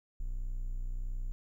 triangle tone, 30.76 Hz, B0, 6 cents flat, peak -31 dBFS, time 0.2-1.32 s, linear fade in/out 0 ms, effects 12-bit

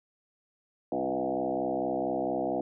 sine tone with frequency modulation, 493.9 Hz, B4, in tune, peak -27 dBFS, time 0.92-2.61 s, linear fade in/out 2 ms, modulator 64.4 Hz, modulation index 4, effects none

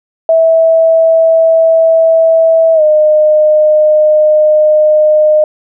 sine tone with pitch glide, 652 to 611.9 Hz, E5 to D#5, -19 to -29 cents, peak -4 dBFS, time 0.29-5.44 s, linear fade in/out 2 ms, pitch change -110 cents, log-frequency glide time 2.74-2.82 s, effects none

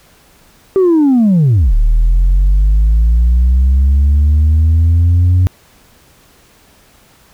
sine linear two-way sweep, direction down then up, 392 to 36.51 to 92 Hz, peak -4 dBFS, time 0.76-5.47 s, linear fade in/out 0 ms, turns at 1.74 s, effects tanh soft clip ceiling -5 dBFS + pink hiss -47 dBFS RMS until 7.33 s

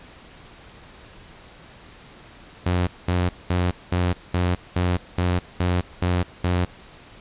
sawtooth tone bursts, 89.3 Hz, F2, 39 cents sharp, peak -15 dBFS, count 10, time 2.66-6.65 s, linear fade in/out 5 ms, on 210 ms, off 210 ms, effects pink hiss -46 dBFS RMS until 7.2 s + resampled to 8000 Hz

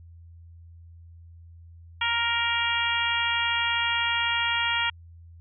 harmonic tone, 467.9 Hz, A#4, 6 cents sharp, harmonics 2 / 3 / 4 / 5 / 6 / 7, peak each -30 / -30 / -30 / -30 / -30 / -30 dBFS, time 2.01-4.9 s, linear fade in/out 5 ms, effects added 84 Hz sine -45 dBFS peak until 5.4 s

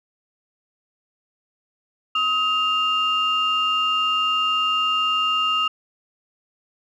sine tone pair together, 1264.1 / 2798 Hz, D#6 / F7, +27 / +3 cents, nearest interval octave + major second, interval 1376 cents, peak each -20 dBFS, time 2.15-5.68 s, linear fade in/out 5 ms, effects tanh soft clip ceiling -12 dBFS

